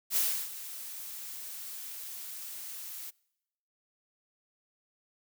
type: noise with ADSR envelope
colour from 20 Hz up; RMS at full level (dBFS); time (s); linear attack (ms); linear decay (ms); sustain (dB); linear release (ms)
blue; -27; 0.1-3.11; 62; 320; -15; 18
effects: noise-tail reverb RT60 0.9 s tail -26 dB re dry